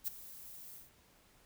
violet noise with ADSR envelope, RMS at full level -35 dBFS, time 0.04-0.91 s, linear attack 36 ms, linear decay 11 ms, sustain -16 dB, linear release 160 ms, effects pink hiss -66 dBFS RMS until 1.45 s

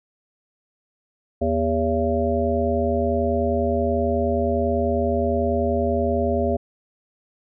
harmonic tone with a mistuned harmonic, 80.7 Hz, E2, 36 cents flat, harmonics 1 / 3 / 5 / 7 / 8, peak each -25 / -25 / -25 / -25 / -25 dBFS, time 1.41-6.57 s, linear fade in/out 10 ms, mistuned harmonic 8, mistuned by +78 cents, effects none

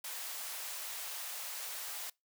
white high-pass noise, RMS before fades -42 dBFS, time 0.04-2.1 s, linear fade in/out 5 ms, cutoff 540 Hz, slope 24 dB/octave, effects noise-tail reverb RT60 0.2 s tail -24 dB re dry

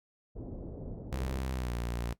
pink low-pass noise, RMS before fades -42 dBFS, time 0.35-1.41 s, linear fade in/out 20 ms, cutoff 540 Hz, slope 24 dB/octave
sawtooth tone with pitch glide, 65.41 to 58.95 Hz, C2 to A#1, 0 to +20 cents, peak -29 dBFS, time 1.12-2.13 s, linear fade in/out 5 ms, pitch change -180 cents, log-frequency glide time 1.52-1.73 s
effects noise-tail reverb RT60 0.1 s tail -18 dB re dry

